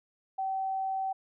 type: tone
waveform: sine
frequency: 768 Hz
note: G5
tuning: 36 cents flat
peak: -29 dBFS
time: 0.38-1.13 s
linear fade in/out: 10 ms
effects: none